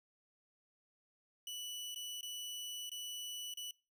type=tone with dropouts; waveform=sawtooth; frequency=2960 Hz; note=F#7; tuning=in tune; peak=-39 dBFS; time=1.47-3.71 s; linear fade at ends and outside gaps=2 ms; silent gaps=1.946-1.959 / 2.21-2.229 / 2.895-2.916 / 3.539-3.572 s; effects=noise-tail reverb RT60 0.3 s tail -22 dB re dry